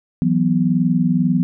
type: chord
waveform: sine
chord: E suspended second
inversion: none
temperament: equal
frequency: 164.81 / 185 / 246.9 Hz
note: E3 / F#3 / B3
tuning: 0 / 0 / 0 cents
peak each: -18 dBFS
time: 0.22-1.43 s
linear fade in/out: 0 ms
effects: none

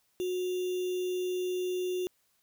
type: tone with sample-and-hold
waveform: sine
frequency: 364.4 Hz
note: F#4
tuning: 26 cents flat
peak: -29 dBFS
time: 0.2-2.07 s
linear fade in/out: 0 ms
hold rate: 3150 Hz
effects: white hiss -72 dBFS RMS until 2.42 s

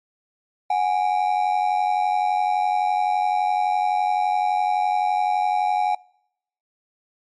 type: ring-modulated tone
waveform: triangle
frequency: 780 Hz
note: G5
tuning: 9 cents flat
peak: -13 dBFS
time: 0.7-5.95 s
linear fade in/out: 5 ms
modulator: 45.9 Hz
effects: noise-tail reverb RT60 0.8 s tail -26 dB re dry + MP3 48 kbps

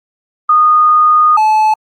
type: tone pair in turn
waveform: sine / triangle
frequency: 1231 / 864.7 Hz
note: D#6 / A5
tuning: -19 / -30 cents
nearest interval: tritone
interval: 611 cents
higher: first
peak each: -5 dBFS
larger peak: neither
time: 0.49-1.37 / 1.37-1.74 s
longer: first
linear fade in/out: 5 ms
effects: Opus 48 kbps

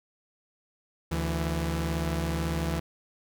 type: tone pair together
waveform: sawtooth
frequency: 73.99 / 166.1 Hz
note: D2 / E3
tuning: +13 / +13 cents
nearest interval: octave + major second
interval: 1400 cents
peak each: -26 dBFS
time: 1.11-2.8 s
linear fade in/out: 10 ms
effects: none

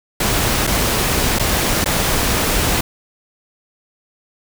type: noise with dropouts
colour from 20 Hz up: pink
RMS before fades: -17 dBFS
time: 0.2-2.81 s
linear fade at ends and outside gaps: 5 ms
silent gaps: 0.669-0.673 / 1.387-1.395 / 1.844-1.858 s
effects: none

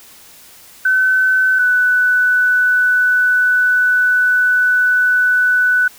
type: tone pair in turn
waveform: sine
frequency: 1520 / 1491.3 Hz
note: F#6 / F#6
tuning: +46 / +13 cents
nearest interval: unison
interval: 33 cents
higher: first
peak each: -10 dBFS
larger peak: neither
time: 0.85-1.59 / 1.59-5.88 s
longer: second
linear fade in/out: 5 ms
effects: white hiss -42 dBFS RMS until 5.98 s

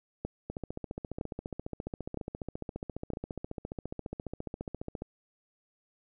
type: two click trains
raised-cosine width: 2 ms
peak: -23 / -20 dBFS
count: 67 / 4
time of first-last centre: 0.5-5.021 / 0.25-3.135 s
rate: 14.6 / 1.04 Hz
effects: none

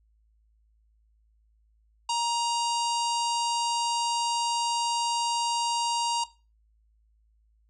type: harmonic tone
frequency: 940 Hz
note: A#5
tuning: 14 cents sharp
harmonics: 1 / 3 / 4 / 5 / 6 / 7 / 8 / 9 / 10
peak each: -26 / -33 / -40 / -35 / -43 / -39 / -40 / -45 / -47 dBFS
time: 2.09-6.24 s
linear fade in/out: 5 ms
effects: noise-tail reverb RT60 0.3 s tail -17 dB re dry + added 54 Hz sine -62 dBFS peak until 7.69 s

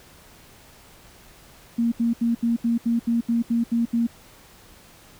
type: tone bursts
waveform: sine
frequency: 233.1 Hz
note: A#3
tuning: in tune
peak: -18 dBFS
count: 11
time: 1.78-4.07 s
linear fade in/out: 10 ms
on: 140 ms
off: 75 ms
effects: pink hiss -50 dBFS RMS until 5.19 s

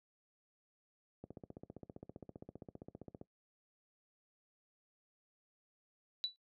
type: click train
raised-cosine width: 2 ms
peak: -34 dBFS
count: 31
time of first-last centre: 1.24-3.214 s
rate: 15.2 Hz
type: tone with exponential decay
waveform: sine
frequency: 3951 Hz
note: B7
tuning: in tune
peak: -30 dBFS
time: 6.24-6.36 s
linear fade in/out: 0 ms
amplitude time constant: 24 ms
effects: noise-tail reverb RT60 0.1 s tail -19 dB re dry + high-pass 100 Hz 12 dB/octave

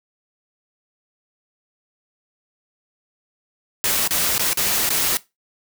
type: noise with dropouts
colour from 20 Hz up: white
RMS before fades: -20 dBFS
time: 3.84-5.17 s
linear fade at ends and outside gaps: 0 ms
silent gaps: 4.075-4.108 / 4.38-4.395 / 4.532-4.573 / 4.891-4.904 s
effects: noise-tail reverb RT60 0.2 s tail -18 dB re dry

